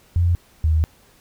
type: tone pair in turn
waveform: sine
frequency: 86.7 / 78.93 Hz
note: F2 / D#2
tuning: -12 / +25 cents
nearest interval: major second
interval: 163 cents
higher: first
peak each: -14 dBFS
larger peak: neither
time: 0.16-0.35 / 0.64-0.84 s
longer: second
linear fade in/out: 0 ms
effects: pink hiss -54 dBFS RMS until 1.2 s